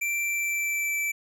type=tone with pitch glide; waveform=square; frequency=2349 to 2322 Hz; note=D7 to D7; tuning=0 to -20 cents; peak=-26 dBFS; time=0.01-1.12 s; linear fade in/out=10 ms; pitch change=-20 cents; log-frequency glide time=0.22-0.99 s; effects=none